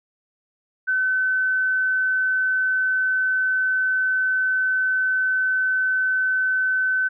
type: tone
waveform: sine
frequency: 1520 Hz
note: F#6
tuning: 46 cents sharp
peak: -18 dBFS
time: 0.87-7.09 s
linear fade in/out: 20 ms
effects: none